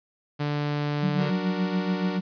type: tone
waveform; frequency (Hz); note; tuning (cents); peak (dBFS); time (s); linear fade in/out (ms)
sawtooth; 146.83; D3; 0; -21; 0.39-1.31; 20
type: tone with tremolo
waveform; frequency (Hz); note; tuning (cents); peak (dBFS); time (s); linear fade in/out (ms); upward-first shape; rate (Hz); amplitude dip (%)
sine; 184.7; F#3; -3; -21; 1.02-2.21; 20; sine; 7; 75
type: chord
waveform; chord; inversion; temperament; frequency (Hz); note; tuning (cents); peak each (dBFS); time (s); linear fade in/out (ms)
sawtooth; D augmented; none; equal; 293.7 / 370 / 466.2; D4 / F#4 / A#4; 0 / 0 / 0; -29 / -31 / -31; 1.17-2.21; 50
effects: resampled to 11025 Hz + 9-bit